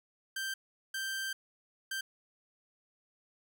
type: tone bursts at uneven times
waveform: sawtooth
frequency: 1568 Hz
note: G6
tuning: in tune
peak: -31 dBFS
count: 3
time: 0.36-0.54 / 0.94-1.33 / 1.91-2.01 s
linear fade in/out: 5 ms
effects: none